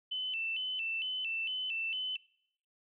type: tone with vibrato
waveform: sine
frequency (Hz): 2843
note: F7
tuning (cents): +30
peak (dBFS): -33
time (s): 0.11-2.17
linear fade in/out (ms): 10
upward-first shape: square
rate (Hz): 2.2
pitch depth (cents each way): 110
effects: noise-tail reverb RT60 0.7 s tail -21 dB re dry